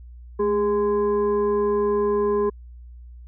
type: tone with frequency modulation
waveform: sine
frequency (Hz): 410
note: G#4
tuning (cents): -22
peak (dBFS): -18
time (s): 0.39-2.5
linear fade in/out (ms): 10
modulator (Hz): 623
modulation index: 0.61
effects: added 60 Hz sine -39 dBFS peak until 3.27 s